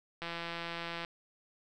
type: click train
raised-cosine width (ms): 0.3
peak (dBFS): -23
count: 141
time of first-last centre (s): 0.22-1.048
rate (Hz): 169
effects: none